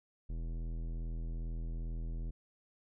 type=tone with tanh clipping; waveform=sine; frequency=41.2 Hz; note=E1; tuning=in tune; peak=-38 dBFS; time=0.29-2.31 s; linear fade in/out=10 ms; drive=16 dB; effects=none